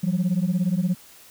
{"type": "beating tone pair", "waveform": "sine", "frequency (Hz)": [172.1, 189.1], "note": ["F3", "F#3"], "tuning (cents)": [-25, 38], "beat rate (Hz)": 17, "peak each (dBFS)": -21, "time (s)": [0.03, 0.95], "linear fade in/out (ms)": 10, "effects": ["tanh soft clip ceiling -16 dBFS", "white hiss -49 dBFS RMS until 1.3 s"]}